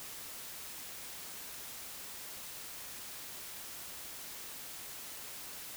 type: silence
effects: white hiss -46 dBFS RMS until 5.76 s